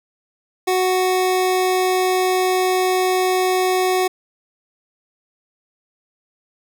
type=tone; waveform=25% pulse; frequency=370 Hz; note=F#4; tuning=in tune; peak=-12 dBFS; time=0.67-4.08 s; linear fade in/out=10 ms; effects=none